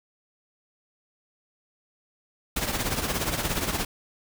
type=noise with tremolo; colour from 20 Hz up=pink; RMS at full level=-25 dBFS; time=2.56-3.85 s; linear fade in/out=5 ms; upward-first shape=triangle; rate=17 Hz; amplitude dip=70%; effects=none